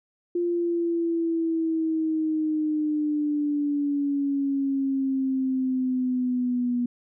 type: exponential sweep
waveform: sine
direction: down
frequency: 349.2 to 242.5 Hz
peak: -22 dBFS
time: 0.35-6.86 s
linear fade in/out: 5 ms
effects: none